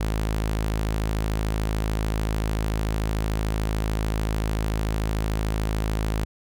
sawtooth tone, 53.5 Hz, A1, 48 cents flat, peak -19 dBFS, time 0-6.25 s, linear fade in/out 10 ms, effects none

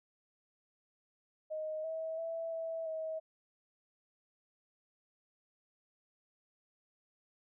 sine tone with pitch steps, 623 / 644 / 659 / 654 / 638 Hz, D#5 / E5 / E5 / E5 / D#5, +2 / -41 / -1 / -14 / +43 cents, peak -36 dBFS, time 1.5-3.2 s, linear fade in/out 20 ms, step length 340 ms, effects none

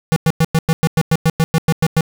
square tone bursts, 161.8 Hz, E3, 32 cents flat, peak -11 dBFS, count 14, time 0.12-2.008 s, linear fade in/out 0 ms, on 42 ms, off 100 ms, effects none

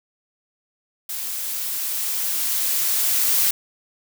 blue noise with level ramp, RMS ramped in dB -29 to -18 dBFS, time 1.09-3.51 s, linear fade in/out 5 ms, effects none

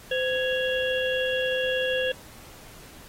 harmonic tone with a mistuned harmonic, 554.4 Hz, C#5, in tune, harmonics 1 / 3 / 5 / 6, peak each -25 / -30 / -32 / -33 dBFS, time 0.11-2.12 s, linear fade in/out 5 ms, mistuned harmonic 1, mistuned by -130 cents, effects pink hiss -48 dBFS RMS until 3.08 s + AAC 48 kbps

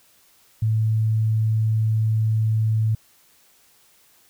sine tone, 110 Hz, A2, in tune, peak -17 dBFS, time 0.62-2.95 s, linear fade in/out 5 ms, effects white hiss -57 dBFS RMS until 4.29 s

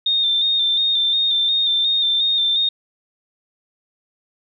sine tone with vibrato, 3632 Hz, A#7, 46 cents flat, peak -15 dBFS, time 0.06-2.69 s, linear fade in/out 5 ms, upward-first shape square, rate 2.8 Hz, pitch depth 30 cents each way, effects none

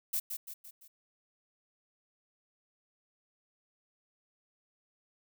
violet noise with echo, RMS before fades -32 dBFS, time 0.13-0.2 s, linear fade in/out 10 ms, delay 170 ms, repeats 4, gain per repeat -6 dB, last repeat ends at 0.88 s, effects none

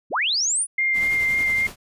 sine linear sweep, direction up, 91 to 9980 Hz, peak -19 dBFS, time 0.1-0.67 s, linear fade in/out 50 ms
sine tone with vibrato, 2105 Hz, C7, 10 cents sharp, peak -18 dBFS, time 0.78-1.67 s, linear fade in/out 5 ms, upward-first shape sine, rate 3.7 Hz, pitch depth 10 cents each way
pink noise with tremolo, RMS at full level -35 dBFS, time 0.93-1.76 s, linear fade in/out 50 ms, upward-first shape triangle, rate 11 Hz, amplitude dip 50%
effects resampled to 32000 Hz

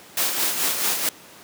white noise with tremolo, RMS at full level -21 dBFS, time 0.17-1.09 s, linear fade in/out 2 ms, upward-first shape sine, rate 4.6 Hz, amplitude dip 50%, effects pink hiss -45 dBFS RMS until 1.43 s + high-pass 200 Hz 12 dB/octave

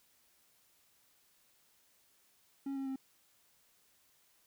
triangle tone with pitch steps, 274.7 / 270.4 / 266.3 Hz, C#4 / C#4 / C4, -16 / -43 / +31 cents, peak -34 dBFS, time 2.66-2.96 s, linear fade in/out 5 ms, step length 100 ms, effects white hiss -70 dBFS RMS until 4.46 s

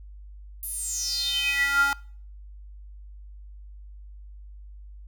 square tone with high-pass filter sweep, 280 Hz, C#4, 18 cents sharp, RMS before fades -26 dBFS, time 0.63-1.93 s, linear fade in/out 0 ms, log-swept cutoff 12000 to 1100 Hz, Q 8.2, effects noise-tail reverb RT60 0.5 s tail -23 dB re dry + added 50 Hz sine -41 dBFS peak until 5.07 s

